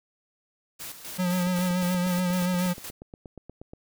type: noise with tremolo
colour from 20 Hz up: white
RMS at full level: -38 dBFS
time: 0.79-2.91 s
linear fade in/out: 20 ms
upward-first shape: square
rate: 3.9 Hz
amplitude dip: 60%
type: tone with vibrato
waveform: square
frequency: 180 Hz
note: F#3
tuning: 47 cents flat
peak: -24 dBFS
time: 1.18-2.74 s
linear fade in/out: 20 ms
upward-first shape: sine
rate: 7 Hz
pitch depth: 36 cents each way
type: click train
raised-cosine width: 2 ms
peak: -28 dBFS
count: 20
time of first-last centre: 1.47-3.735 s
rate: 8.39 Hz
effects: none